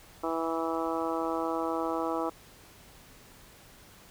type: harmonic tone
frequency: 163.8 Hz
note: E3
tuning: 11 cents flat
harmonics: 2 / 3 / 4 / 5 / 6 / 7 / 8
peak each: -33 / -35 / -36 / -37 / -38 / -38 / -39 dBFS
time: 0.23-2.3 s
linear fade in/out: 10 ms
effects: pink hiss -54 dBFS RMS until 4.1 s